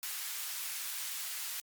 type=high-pass noise; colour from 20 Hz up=white; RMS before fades=-39 dBFS; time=0.03-1.6 s; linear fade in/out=0 ms; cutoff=1300 Hz; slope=12 dB/octave; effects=Opus 48 kbps